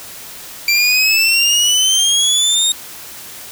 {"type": "exponential sweep", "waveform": "25% pulse", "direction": "up", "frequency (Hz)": [2349, 3729], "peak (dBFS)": -7, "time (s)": [0.68, 2.72], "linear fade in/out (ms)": 2, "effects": ["white hiss -33 dBFS RMS until 3.51 s"]}